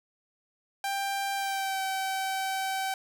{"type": "tone with pitch glide", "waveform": "sawtooth", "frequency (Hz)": [790, 768.8], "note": ["G5", "G5"], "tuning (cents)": [13, -34], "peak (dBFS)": -25, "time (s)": [0.84, 2.94], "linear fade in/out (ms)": 2, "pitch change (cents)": -47, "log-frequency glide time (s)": [1.35, 1.82], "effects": []}